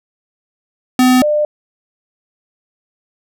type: tone pair in turn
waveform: square / sine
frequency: 253.5 / 599.1 Hz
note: B3 / D5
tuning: +45 / +34 cents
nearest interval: octave + minor third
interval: 1489 cents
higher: second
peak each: -8 / -11 dBFS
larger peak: first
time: 0.99-1.22 / 1.22-1.45 s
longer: neither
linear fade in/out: 2 ms
effects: none